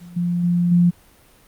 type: tone with level steps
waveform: sine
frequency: 174.61 Hz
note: F3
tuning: in tune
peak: -37 / -18 / -15 / -11 dBFS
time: 0-0.91 s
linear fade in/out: 20 ms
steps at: 0.16 / 0.43 / 0.71 s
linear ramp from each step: 10 ms
effects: pink hiss -52 dBFS RMS until 1.47 s + Opus 48 kbps